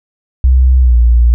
sine tone with pitch glide, 64 to 59.03 Hz, C2 to A#1, -38 to +22 cents, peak -4 dBFS, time 0.44-1.34 s, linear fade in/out 0 ms, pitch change -140 cents, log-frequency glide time 0.8-0.96 s, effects none

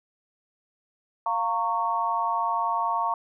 sine chord, Bb minor, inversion second, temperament equal with one note detuned, 698.5 / 919 / 1108.7 Hz, F5 / Bb5 / Db6, 0 / -25 / 0 cents, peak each -30 / -26 / -27 dBFS, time 1.26-3.14 s, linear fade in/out 2 ms, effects none

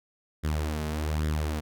sawtooth tone with flanger, 76.6 Hz, D#2, 27 cents flat, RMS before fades -29 dBFS, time 0.43-1.61 s, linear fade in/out 20 ms, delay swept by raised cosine 0.56 to 4.76 ms, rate 1.2 Hz, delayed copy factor +0.6, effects none

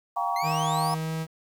sine chord, G half-diminished seventh, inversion third, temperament just, 705.6 / 784 / 940.8 / 1128.9 Hz, F5 / G5 / Bb5 / Db6, +18 / 0 / +16 / +31 cents, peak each -30 dBFS, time 0.16-0.95 s, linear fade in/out 10 ms
25% pulse exponential sweep, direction up, 2034 to 5274 Hz, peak -30 dBFS, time 0.36-0.94 s, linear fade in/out 2 ms
45% pulse tone with pitch glide, 157.1 to 160.49 Hz, D#3 to E3, +17 to -46 cents, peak -28 dBFS, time 0.42-1.27 s, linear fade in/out 50 ms, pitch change +37 cents, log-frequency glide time 0.79-1.13 s
effects 9-bit

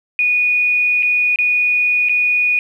sine tone with dropouts, 2464 Hz, D#7, 17 cents flat, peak -12 dBFS, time 0.19-2.59 s, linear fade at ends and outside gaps 1 ms, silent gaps 1.025-1.03 / 1.359-1.387 / 2.087-2.094 s, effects 8-bit

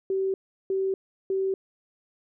sine tone bursts, 384.1 Hz, G4, 35 cents flat, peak -23 dBFS, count 3, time 0.1-1.54 s, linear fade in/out 2 ms, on 240 ms, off 360 ms, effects none

